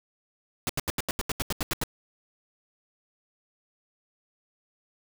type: noise bursts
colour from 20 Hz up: pink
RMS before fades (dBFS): -28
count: 12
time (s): 0.67-1.837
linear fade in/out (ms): 0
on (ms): 23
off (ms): 81
effects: none